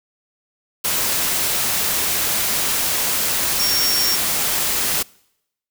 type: tone in noise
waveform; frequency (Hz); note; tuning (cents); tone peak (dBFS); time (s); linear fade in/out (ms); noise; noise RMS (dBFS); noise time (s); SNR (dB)
sine; 5540; F8; -15; -19; 3.59-4.16; 10; white; -20; 0.84-5.03; -2
effects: noise-tail reverb RT60 0.8 s tail -25 dB re dry